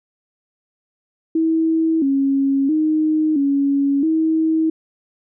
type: tone with pitch steps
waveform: sine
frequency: 323.3 / 274 / 310.7 / 279.4 / 319.5 Hz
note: E4 / C#4 / D#4 / C#4 / D#4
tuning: -34 / -20 / -2 / +14 / +46 cents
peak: -14 dBFS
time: 1.35-4.7 s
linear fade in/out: 5 ms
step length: 670 ms
effects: none